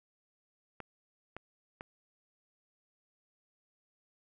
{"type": "clicks", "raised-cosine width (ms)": 0.5, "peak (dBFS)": -27, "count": 3, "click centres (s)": [0.803, 1.366, 1.809], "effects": []}